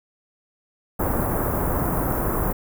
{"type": "band-stop noise", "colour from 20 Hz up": "pink", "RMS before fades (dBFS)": -23, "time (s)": [0.99, 2.53], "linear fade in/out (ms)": 10, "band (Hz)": [1300, 13000], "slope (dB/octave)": 24, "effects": []}